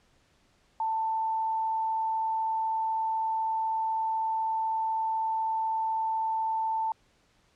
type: tone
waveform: sine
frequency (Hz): 888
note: A5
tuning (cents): +16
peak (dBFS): -26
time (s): 0.8-6.92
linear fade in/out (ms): 2
effects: pink hiss -66 dBFS RMS until 7.55 s + low-pass 7000 Hz 12 dB/octave